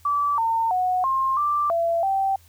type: tone with pitch steps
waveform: sine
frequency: 1156 / 908 / 734 / 1063 / 1177 / 674 / 777 Hz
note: D6 / A#5 / F#5 / C6 / D6 / E5 / G5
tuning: -28 / -46 / -14 / +27 / +3 / +38 / -16 cents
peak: -19 dBFS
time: 0.05-2.36 s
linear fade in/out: 5 ms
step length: 330 ms
effects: added 84 Hz sine -52 dBFS peak until 2.48 s + white hiss -57 dBFS RMS until 2.48 s